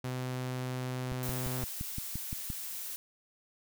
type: tone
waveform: sawtooth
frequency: 127.4 Hz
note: C3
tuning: 46 cents flat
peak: -30 dBFS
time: 0.04-1.64 s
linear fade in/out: 5 ms
type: click train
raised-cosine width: 5 ms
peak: -25 dBFS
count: 9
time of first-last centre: 1.12-2.502 s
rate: 5.79 Hz
type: noise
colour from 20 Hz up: blue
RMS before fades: -40 dBFS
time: 1.23-2.96 s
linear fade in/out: 0 ms
effects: none